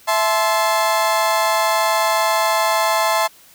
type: chord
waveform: 35% pulse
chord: A minor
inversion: second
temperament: equal with one note detuned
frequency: 659.3 / 866.4 / 1046.5 Hz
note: E5 / A5 / C6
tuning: 0 / -27 / 0 cents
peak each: -18 dBFS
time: 0.07-3.28 s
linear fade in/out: 20 ms
effects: white hiss -48 dBFS RMS until 3.54 s